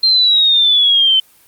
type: exponential sweep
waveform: sine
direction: down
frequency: 4186 to 3061 Hz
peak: -8 dBFS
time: 0.03-1.2 s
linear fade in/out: 5 ms
effects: white hiss -49 dBFS RMS until 1.47 s + Opus 32 kbps